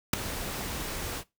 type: noise with ADSR envelope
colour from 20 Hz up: pink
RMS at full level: -18 dBFS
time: 0.13-1.24 s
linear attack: 7 ms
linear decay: 3 ms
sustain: -17 dB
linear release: 59 ms
effects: noise-tail reverb RT60 0.2 s tail -19 dB re dry